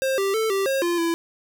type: tone with pitch steps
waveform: square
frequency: 531 / 392.3 / 442.2 / 390.8 / 539 / 345.6 / 335 Hz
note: C5 / G4 / A4 / G4 / C#5 / F4 / E4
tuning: +25 / +1 / +9 / -5 / -49 / -18 / +28 cents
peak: -21 dBFS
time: 0.02-1.14 s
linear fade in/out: 0 ms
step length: 160 ms
effects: none